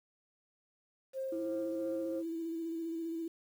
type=tone with tremolo; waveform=sine; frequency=531 Hz; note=C5; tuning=25 cents sharp; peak=-34 dBFS; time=1.13-2.23 s; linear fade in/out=50 ms; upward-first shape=sine; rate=2.9 Hz; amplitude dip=30%
type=tone with vibrato; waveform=sine; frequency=329.6 Hz; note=E4; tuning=in tune; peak=-35 dBFS; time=1.32-3.28 s; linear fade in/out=5 ms; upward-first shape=square; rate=15 Hz; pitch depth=23 cents each way
effects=tanh soft clip ceiling -27 dBFS + 10-bit